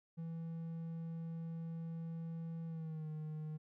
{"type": "tone with pitch glide", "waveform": "triangle", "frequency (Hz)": [164.81, 154.66], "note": ["E3", "D#3"], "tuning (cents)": [0, -10], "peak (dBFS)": -39, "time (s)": [0.17, 3.58], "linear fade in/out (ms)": 20, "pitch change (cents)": -110, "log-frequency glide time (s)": [2.66, 3.08], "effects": []}